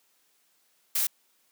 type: noise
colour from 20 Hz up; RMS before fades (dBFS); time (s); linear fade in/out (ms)
blue; -26; 0.95-1.07; 5
effects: white hiss -68 dBFS RMS until 1.51 s + high-pass 200 Hz 12 dB/octave